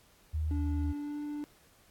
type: tone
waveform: sine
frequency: 77.78 Hz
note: D#2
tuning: in tune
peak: -29 dBFS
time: 0.33-0.93 s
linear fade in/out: 20 ms
type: tone with pitch glide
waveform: triangle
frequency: 289.4 to 294.8 Hz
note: D4 to D4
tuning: -25 to +7 cents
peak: -33 dBFS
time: 0.51-1.44 s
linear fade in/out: 0 ms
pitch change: +32 cents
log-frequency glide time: 0.91-1.19 s
effects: pink hiss -63 dBFS RMS until 1.9 s + AAC 64 kbps